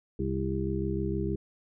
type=harmonic tone; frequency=66.5 Hz; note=C2; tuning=29 cents sharp; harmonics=1 / 2 / 3 / 5 / 6; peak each=-34 / -34 / -34 / -34 / -34 dBFS; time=0.19-1.36 s; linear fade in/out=5 ms; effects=none